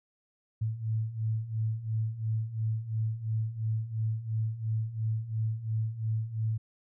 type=beating tone pair; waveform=sine; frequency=108.8 / 111.7 Hz; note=A2 / A2; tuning=-19 / +27 cents; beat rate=2.9 Hz; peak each=-34 / -30 dBFS; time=0.61-6.58 s; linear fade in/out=10 ms; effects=none